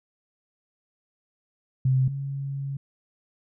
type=tone pair in turn; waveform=sine; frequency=130.81 / 138.25 Hz; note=C3 / C#3; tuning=0 / -4 cents; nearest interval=minor second; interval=96 cents; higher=second; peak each=-18 / -28 dBFS; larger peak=first; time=1.85-2.08 / 2.08-2.77 s; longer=second; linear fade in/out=5 ms; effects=none